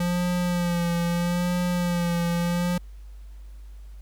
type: tone with vibrato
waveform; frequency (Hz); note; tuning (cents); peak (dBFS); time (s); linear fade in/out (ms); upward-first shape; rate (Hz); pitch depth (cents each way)
square; 174.61; F3; 0; -23; 0-2.78; 5; sine; 0.78; 33
effects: added 50 Hz sine -39 dBFS peak until 4.01 s + pink hiss -62 dBFS RMS until 4.01 s